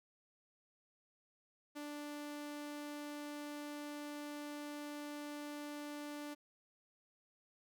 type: tone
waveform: sawtooth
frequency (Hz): 293.7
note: D4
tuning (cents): 0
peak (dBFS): -40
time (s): 1.75-6.35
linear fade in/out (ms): 20
effects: none